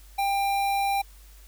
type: tone with notch filter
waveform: square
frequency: 794 Hz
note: G5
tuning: 22 cents sharp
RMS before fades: -25 dBFS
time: 0.18-1.02 s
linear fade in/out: 10 ms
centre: 6500 Hz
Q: 1.4
effects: added 49 Hz sine -47 dBFS peak until 1.47 s + white hiss -56 dBFS RMS until 1.47 s